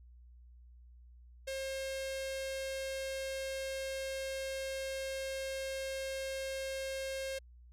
sawtooth tone with notch filter, 535 Hz, C5, 38 cents sharp, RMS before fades -39 dBFS, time 1.47-7.39 s, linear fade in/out 10 ms, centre 1100 Hz, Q 1.6, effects added 60 Hz sine -54 dBFS peak until 7.72 s + low-pass 12000 Hz 12 dB/octave

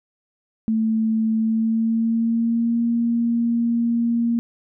sine tone with pitch glide, 221.5 to 233.9 Hz, A3 to A#3, +12 to +6 cents, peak -17 dBFS, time 0.68-4.39 s, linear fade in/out 0 ms, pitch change +94 cents, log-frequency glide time 1.37-2.82 s, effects none

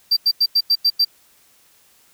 triangle tone bursts, 4695 Hz, D8, 1 cent flat, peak -11 dBFS, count 7, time 0.11-1.049 s, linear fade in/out 10 ms, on 57 ms, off 90 ms, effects white hiss -55 dBFS RMS until 2.13 s

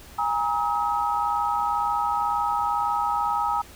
sine tone cluster, 820 / 942 / 1276 Hz, G#5 / A#5 / D#6, -22 / +18 / +43 cents, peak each -26 dBFS, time 0.18-3.62 s, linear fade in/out 10 ms, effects added 60 Hz sine -49 dBFS peak until 3.75 s + pink hiss -47 dBFS RMS until 3.75 s

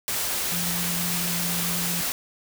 sine tone in noise, 173.6 Hz, F3, 10 cents flat, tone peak -30 dBFS, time 0.52-2.01 s, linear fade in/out 0 ms, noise white, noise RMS -27 dBFS, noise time 0.08-2.12 s, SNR -6 dB, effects none

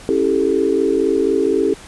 sine chord, A dominant seventh, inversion first, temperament just, 275 / 330 / 396 / 440 Hz, C#4 / E4 / G4 / A4, -14 / +2 / +18 / 0 cents, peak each -21 / -20 / -17 / -19 dBFS, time 0.09-1.74 s, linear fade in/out 0 ms, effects pink hiss -39 dBFS RMS until 1.87 s + resampled to 24000 Hz

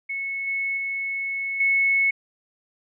sine tone with level steps, 2199 Hz, C#7, 14 cents flat, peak -26 / -23 / -25 / -17 dBFS, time 0.09-2.11 s, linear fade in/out 10 ms, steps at 0.47 / 0.77 / 1.6 s, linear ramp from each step 5 ms, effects none

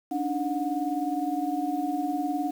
sine tone cluster, 283.7 / 303.3 / 726 Hz, C#4 / D#4 / F#5, +40 / -44 / -33 cents, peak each -30 dBFS, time 0.11-2.51 s, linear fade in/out 10 ms, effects 8-bit

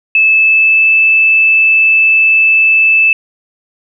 sine tone with pitch glide, 2614 to 2629 Hz, E7 to E7, -15 to -5 cents, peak -5 dBFS, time 0.15-3.13 s, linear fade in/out 2 ms, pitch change +10 cents, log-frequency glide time 0.3-0.9 s, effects none

